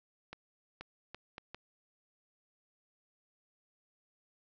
accelerating click train, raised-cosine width 0.3 ms, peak -28 dBFS, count 5, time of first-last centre 0.33-1.546 s, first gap 480 ms, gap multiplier 0.7, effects resampled to 16000 Hz + 11-bit

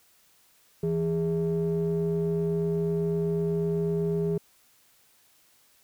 triangle ring-modulated tone, 122 Hz, B2, 21 cents flat, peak -19 dBFS, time 0.83-4.38 s, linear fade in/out 5 ms, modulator 288 Hz, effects white hiss -62 dBFS RMS until 5.83 s

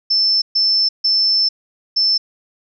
sine tone bursts at uneven times, 5300 Hz, E8, 9 cents sharp, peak -12 dBFS, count 4, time 0.1-0.42 / 0.55-0.89 / 1.04-1.49 / 1.96-2.18 s, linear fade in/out 10 ms, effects none

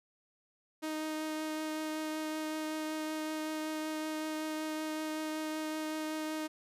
sawtooth tone with vibrato, 311.1 Hz, D#4, in tune, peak -31 dBFS, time 0.82-6.48 s, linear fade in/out 20 ms, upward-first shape triangle, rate 5.3 Hz, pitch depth 11 cents each way, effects resampled to 32000 Hz

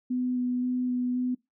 sine tone with vibrato, 249.5 Hz, B3, 18 cents sharp, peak -25 dBFS, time 0.1-1.35 s, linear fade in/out 10 ms, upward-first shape square, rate 1.9 Hz, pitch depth 9 cents each way, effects noise-tail reverb RT60 0.2 s tail -23 dB re dry

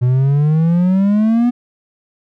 triangle exponential sweep, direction up, 121.8 to 246.9 Hz, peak -8 dBFS, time 0.01-1.51 s, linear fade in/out 20 ms, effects none

